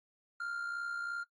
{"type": "tone with amplitude modulation", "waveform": "triangle", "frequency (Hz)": 1396.9, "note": "F6", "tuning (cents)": 0, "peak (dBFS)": -32, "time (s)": [0.4, 1.23], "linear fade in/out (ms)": 5, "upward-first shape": "sine", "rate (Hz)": 62.9, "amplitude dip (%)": 50, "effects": ["noise-tail reverb RT60 0.1 s tail -17 dB re dry", "AAC 32 kbps"]}